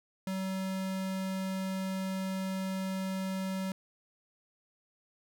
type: tone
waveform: square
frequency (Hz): 190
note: F#3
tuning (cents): +46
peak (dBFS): -33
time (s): 0.27-3.72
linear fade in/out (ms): 2
effects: none